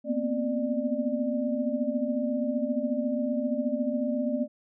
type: tone cluster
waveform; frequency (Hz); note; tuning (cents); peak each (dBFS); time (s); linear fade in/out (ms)
sine; 232.9 / 246.4 / 261 / 595; A#3 / B3 / C4 / D5; -1 / -4 / -4 / +22; -31; 0.04-4.48; 50
effects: none

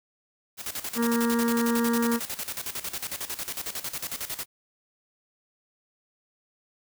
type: noise with tremolo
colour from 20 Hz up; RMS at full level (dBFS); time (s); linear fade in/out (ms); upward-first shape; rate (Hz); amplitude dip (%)
white; -32; 0.57-4.46; 50; square; 11; 75
type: harmonic tone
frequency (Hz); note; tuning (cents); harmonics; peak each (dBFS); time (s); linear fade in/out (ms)
233.8; A#3; +5; 1 / 2 / 4 / 5 / 6 / 7 / 8; -23 / -29 / -35 / -37 / -39 / -40 / -41; 0.95-2.2; 50
effects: none

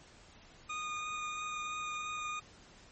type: tone with vibrato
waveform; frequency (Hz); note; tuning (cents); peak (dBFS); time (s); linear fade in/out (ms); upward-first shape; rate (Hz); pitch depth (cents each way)
25% pulse; 1229; D#6; -22; -33; 0.69-2.4; 10; triangle; 3; 10
effects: pink hiss -58 dBFS RMS until 2.91 s + MP3 32 kbps

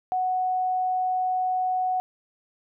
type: tone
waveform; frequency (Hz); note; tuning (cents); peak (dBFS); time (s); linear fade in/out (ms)
sine; 740; F#5; 0; -22; 0.12-2; 0
effects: none

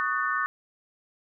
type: chord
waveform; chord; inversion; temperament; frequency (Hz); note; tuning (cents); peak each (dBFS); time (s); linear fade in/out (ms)
sine; D# half-diminished seventh; third; just; 1120.1 / 1244.5 / 1493.4 / 1792.1; C#6 / D#6 / F#6 / A6; +18 / 0 / +16 / +31; -30; 0-0.46; 0
effects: none

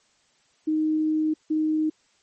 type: tone bursts at uneven times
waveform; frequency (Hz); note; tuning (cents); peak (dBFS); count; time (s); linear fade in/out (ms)
sine; 311.1; D#4; 0; -20; 2; 0.67-1.34 / 1.5-1.9; 10
effects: white hiss -64 dBFS RMS until 2.22 s + MP3 32 kbps

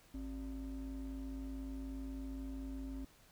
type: ring-modulated tone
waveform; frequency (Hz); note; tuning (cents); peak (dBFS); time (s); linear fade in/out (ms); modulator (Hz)
triangle; 160; D#3; +49; -36; 0.14-3.05; 5; 108
effects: pink hiss -65 dBFS RMS until 3.31 s

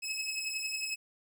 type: beating tone pair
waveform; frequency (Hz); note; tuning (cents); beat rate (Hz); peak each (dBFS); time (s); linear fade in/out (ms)
20% pulse; 2574 / 2585; E7 / E7; -42 / -34; 11; -31 / -34; 0.02-0.96; 20
effects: none

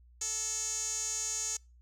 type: tone with band-pass filter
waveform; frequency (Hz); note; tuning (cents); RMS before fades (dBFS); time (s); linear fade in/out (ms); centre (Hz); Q
sawtooth; 440; A4; 0; -35; 0.21-1.57; 5; 6700; 9.4
effects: noise-tail reverb RT60 0.3 s tail -26 dB re dry + added 60 Hz sine -56 dBFS peak until 1.81 s

